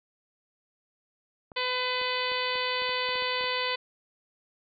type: clicks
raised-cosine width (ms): 1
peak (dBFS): -31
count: 11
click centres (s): 1.518 / 2.015 / 2.318 / 2.556 / 2.82 / 2.893 / 3.09 / 3.156 / 3.223 / 3.41 / 3.441
type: harmonic tone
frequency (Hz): 503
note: B4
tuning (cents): +32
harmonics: 1 / 2 / 3 / 4 / 5 / 6 / 7 / 8 / 9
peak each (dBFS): -34 / -33 / -39 / -34 / -36 / -36 / -37 / -39 / -38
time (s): 1.56-3.76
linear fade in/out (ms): 10
effects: none